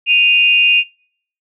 sine tone pair together, 2489 / 2794 Hz, D#7 / F7, 0 / 0 cents, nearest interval major second, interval 200 cents, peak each -11 dBFS, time 0.06-0.84 s, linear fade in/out 50 ms, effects noise-tail reverb RT60 0.6 s tail -26 dB re dry

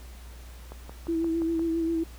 click train, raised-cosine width 1 ms, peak -27 dBFS, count 6, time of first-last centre 0.72-1.594 s, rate 5.72 Hz
sine tone with vibrato, 329.6 Hz, E4, in tune, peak -24 dBFS, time 1.08-2.04 s, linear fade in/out 10 ms, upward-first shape sine, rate 7.5 Hz, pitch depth 28 cents each way
effects added 60 Hz sine -42 dBFS peak until 2.18 s + pink hiss -52 dBFS RMS until 2.18 s

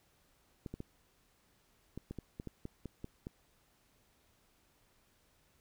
clicks, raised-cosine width 3 ms, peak -29 dBFS, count 12, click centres 0.662 / 0.74 / 0.804 / 1.976 / 2.11 / 2.187 / 2.399 / 2.473 / 2.654 / 2.857 / 3.044 / 3.269 s, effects pink hiss -71 dBFS RMS until 5.6 s

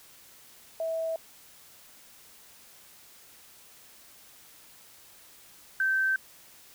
sine tone pair in turn, 651 / 1551.4 Hz, E5 / G6, -22 / -18 cents, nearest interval octave + minor third, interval 1504 cents, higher second, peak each -28 / -23 dBFS, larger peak second, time 0.8-1.16 / 5.8-6.16 s, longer neither, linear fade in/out 2 ms, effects white hiss -54 dBFS RMS until 6.74 s

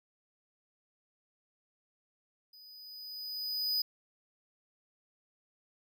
square tone with level ramp, 4978 Hz, D#8, in tune, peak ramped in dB -54 to -28 dBFS, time 2.53-3.82 s, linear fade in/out 5 ms, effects none

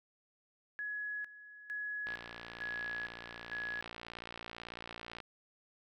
sine tone with tremolo, 1685 Hz, G#6, 25 cents sharp, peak -37 dBFS, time 0.79-3.81 s, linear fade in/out 0 ms, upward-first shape square, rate 1.1 Hz, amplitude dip 80%
click train, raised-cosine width 0.3 ms, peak -28 dBFS, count 183, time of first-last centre 2.07-5.203 s, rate 58.1 Hz
effects none

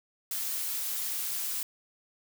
blue noise, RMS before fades -33 dBFS, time 0.31-1.63 s, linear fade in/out 2 ms, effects none

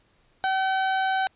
30% pulse tone, 764 Hz, G5, 45 cents flat, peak -19 dBFS, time 0.44-1.27 s, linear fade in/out 0 ms, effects pink hiss -64 dBFS RMS until 1.35 s + resampled to 8000 Hz

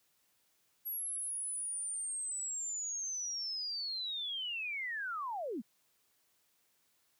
sine linear sweep, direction down, 11570 to 185.5 Hz, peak -36 dBFS, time 0.85-5.62 s, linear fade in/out 20 ms, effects white hiss -74 dBFS RMS until 7.19 s + high-pass 60 Hz 12 dB/octave

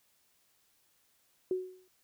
sine tone with exponential decay, 370 Hz, F#4, in tune, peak -26 dBFS, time 1.51-1.88 s, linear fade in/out 2 ms, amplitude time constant 79 ms, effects white hiss -71 dBFS RMS until 2.03 s

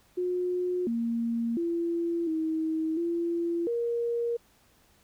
sine tone with pitch steps, 360.2 / 232.1 / 339 / 318.6 / 340.1 / 470.4 Hz, F#4 / A#3 / E4 / D#4 / F4 / A#4, -46 / -7 / +49 / +41 / -46 / +16 cents, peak -26 dBFS, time 0.17-4.37 s, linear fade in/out 10 ms, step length 700 ms, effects pink hiss -63 dBFS RMS until 5.03 s

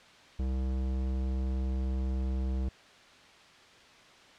square tone with low-pass filter, 65 Hz, C2, 11 cents flat, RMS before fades -31 dBFS, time 0.39-2.69 s, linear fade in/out 5 ms, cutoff 550 Hz, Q 0.5, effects white hiss -55 dBFS RMS until 4.38 s + low-pass 4000 Hz 12 dB/octave

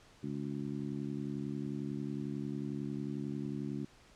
harmonic tone, 71.1 Hz, C#2, 45 cents sharp, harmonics 2 / 3 / 4 / 5, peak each -41 / -40 / -41 / -46 dBFS, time 0.23-3.85 s, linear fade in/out 5 ms, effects pink hiss -61 dBFS RMS until 4.15 s + low-pass 7000 Hz 12 dB/octave

